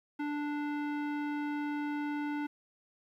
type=tone with low-pass filter; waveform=square; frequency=293.7 Hz; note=D4; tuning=in tune; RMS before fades=-35 dBFS; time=0.19-2.47 s; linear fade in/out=10 ms; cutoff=2000 Hz; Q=1.2; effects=11-bit